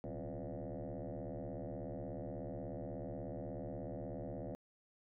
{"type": "tone with frequency modulation", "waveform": "sine", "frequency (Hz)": 196.7, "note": "G3", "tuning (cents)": 6, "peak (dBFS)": -40, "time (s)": [0.04, 4.55], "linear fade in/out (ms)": 0, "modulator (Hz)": 76.5, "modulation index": 6, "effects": ["tanh soft clip ceiling -37 dBFS"]}